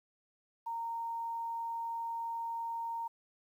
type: tone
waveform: sine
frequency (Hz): 923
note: A#5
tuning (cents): -17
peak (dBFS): -35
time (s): 0.66-3.08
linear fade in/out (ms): 10
effects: 11-bit

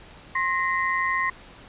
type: tone cluster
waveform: sine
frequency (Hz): 1063 / 1865 / 2041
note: C6 / A#6 / C7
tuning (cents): +27 / 0 / -44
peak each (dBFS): -25 / -26 / -28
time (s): 0.35-1.3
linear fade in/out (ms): 5
effects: pink hiss -47 dBFS RMS until 1.68 s + resampled to 8000 Hz

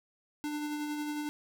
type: tone with tremolo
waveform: square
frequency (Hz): 297.7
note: D4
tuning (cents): +24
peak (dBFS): -33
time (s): 0.44-1.29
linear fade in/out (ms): 0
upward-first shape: sine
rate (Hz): 11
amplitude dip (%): 30
effects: none

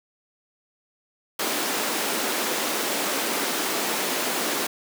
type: high-pass noise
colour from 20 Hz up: pink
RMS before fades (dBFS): -26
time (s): 1.39-4.67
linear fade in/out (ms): 5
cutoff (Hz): 250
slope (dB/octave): 24
effects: none

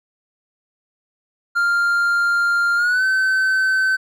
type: tone with pitch glide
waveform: triangle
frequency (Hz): 1396.9 to 1532.2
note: F6 to G6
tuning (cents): 0 to -40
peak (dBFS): -13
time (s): 1.55-3.97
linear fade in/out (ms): 20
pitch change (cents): +160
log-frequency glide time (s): 2.76-3.04
effects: none

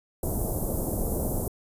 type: band-stop noise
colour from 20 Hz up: pink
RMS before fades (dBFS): -28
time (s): 0.23-1.48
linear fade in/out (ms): 2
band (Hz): 700 to 9800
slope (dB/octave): 24
effects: resampled to 32000 Hz

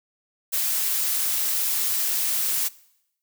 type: noise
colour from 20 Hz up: blue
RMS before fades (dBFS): -24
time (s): 0.52-2.69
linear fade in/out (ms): 20
effects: noise-tail reverb RT60 0.8 s tail -21 dB re dry

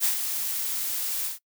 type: noise with ADSR envelope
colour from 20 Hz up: blue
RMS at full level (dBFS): -22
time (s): 0-1.39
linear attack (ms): 44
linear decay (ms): 110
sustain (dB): -7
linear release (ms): 130
effects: noise-tail reverb RT60 0.1 s tail -22 dB re dry

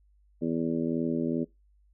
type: harmonic tone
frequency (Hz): 82.41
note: E2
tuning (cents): 0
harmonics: 2 / 3 / 4 / 5 / 6 / 7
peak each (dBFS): -35 / -29 / -32 / -35 / -45 / -39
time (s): 0.41-1.45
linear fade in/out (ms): 20
effects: noise-tail reverb RT60 0.2 s tail -22 dB re dry + added 50 Hz sine -60 dBFS peak until 1.93 s

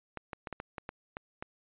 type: clicks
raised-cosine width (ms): 0.5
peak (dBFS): -23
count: 9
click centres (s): 0.173 / 0.332 / 0.472 / 0.527 / 0.601 / 0.782 / 0.891 / 1.169 / 1.425
effects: resampled to 8000 Hz

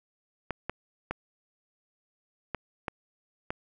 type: clicks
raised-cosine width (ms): 0.5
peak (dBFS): -16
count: 6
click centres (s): 0.507 / 0.696 / 1.11 / 2.547 / 2.882 / 3.505
effects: none

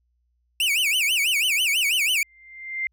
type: tone with vibrato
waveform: 45% pulse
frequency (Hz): 2600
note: E7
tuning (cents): -24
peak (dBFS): -19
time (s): 0.6-2.23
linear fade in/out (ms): 2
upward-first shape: sine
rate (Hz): 6.1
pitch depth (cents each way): 280
type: tone with exponential growth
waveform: sine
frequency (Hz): 2093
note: C7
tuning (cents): 0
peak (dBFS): -21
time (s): 2.18-2.87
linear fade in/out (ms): 1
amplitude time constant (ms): 150
effects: added 60 Hz sine -66 dBFS peak until 2.92 s

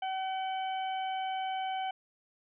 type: harmonic tone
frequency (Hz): 760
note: F#5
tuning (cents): +46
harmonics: 1 / 2 / 3 / 4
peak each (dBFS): -32 / -46 / -46 / -44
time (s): 0.02-1.91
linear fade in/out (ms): 5
effects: none

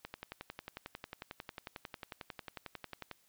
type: click train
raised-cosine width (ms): 0.3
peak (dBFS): -26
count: 35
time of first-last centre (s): 0.05-3.113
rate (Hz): 11.1
effects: white hiss -70 dBFS RMS until 3.28 s

